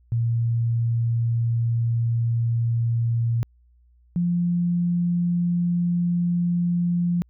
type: tone pair in turn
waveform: sine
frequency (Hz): 116.54 / 174.28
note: A#2 / F3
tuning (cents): 0 / -3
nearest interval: perfect fifth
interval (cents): 697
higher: second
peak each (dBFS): -19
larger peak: neither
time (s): 0.12-3.43 / 4.16-7.22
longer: first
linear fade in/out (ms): 0
effects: added 60 Hz sine -54 dBFS peak until 7.29 s